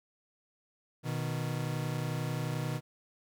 40% pulse tone pair together, 123.9 / 155.14 Hz, B2 / D#3, +6 / -5 cents, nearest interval major third, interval 389 cents, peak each -34 / -34 dBFS, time 1.03-2.81 s, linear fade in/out 50 ms, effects none

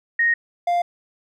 sine / triangle tone pair in turn, 1864.7 / 698.5 Hz, A#6 / F5, 0 / 0 cents, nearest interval octave + perfect fourth, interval 1700 cents, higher first, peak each -15 dBFS, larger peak neither, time 0.19-0.34 / 0.67-0.82 s, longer neither, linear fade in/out 5 ms, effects none

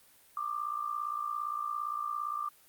sine tone with amplitude modulation, 1187 Hz, D6, 18 cents sharp, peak -29 dBFS, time 0.37-2.49 s, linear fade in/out 2 ms, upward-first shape sine, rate 57.5 Hz, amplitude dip 75%, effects white hiss -61 dBFS RMS until 2.68 s + Opus 32 kbps

